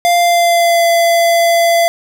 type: tone with pitch glide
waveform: square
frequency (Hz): 696 to 678.5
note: F5 to E5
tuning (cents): -6 to +50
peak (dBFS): -9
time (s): 0.05-1.88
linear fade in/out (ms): 0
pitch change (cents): -44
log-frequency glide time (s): 0.17-0.86
effects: none